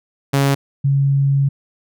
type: tone pair in turn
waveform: sawtooth / sine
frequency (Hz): 138.7 / 138.7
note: C#3 / C#3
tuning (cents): +1 / +1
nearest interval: unison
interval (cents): 0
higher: neither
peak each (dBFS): -9 / -12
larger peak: first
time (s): 0.33-0.55 / 0.84-1.49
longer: second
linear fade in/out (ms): 10
effects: none